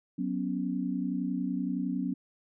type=chord; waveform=sine; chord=F# suspended fourth; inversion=none; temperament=just; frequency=185 / 246.7 / 277.5 Hz; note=F#3 / B3 / C#4; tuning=0 / -2 / +2 cents; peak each=-33 dBFS; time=0.18-2.14 s; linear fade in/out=10 ms; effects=none